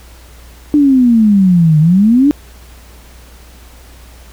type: exponential two-way sweep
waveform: sine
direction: down then up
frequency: 301 to 150 to 301 Hz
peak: -5 dBFS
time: 0.74-2.31 s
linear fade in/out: 0 ms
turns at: 1.79 s
effects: added 60 Hz sine -36 dBFS peak until 4.32 s + pink hiss -42 dBFS RMS until 4.32 s